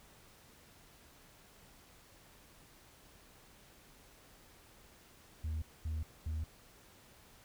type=tone bursts; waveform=sine; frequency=78.7 Hz; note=D#2; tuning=20 cents sharp; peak=-32 dBFS; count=3; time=5.44-6.44 s; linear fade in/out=5 ms; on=180 ms; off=230 ms; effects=tanh soft clip ceiling -34 dBFS + pink hiss -61 dBFS RMS until 7.44 s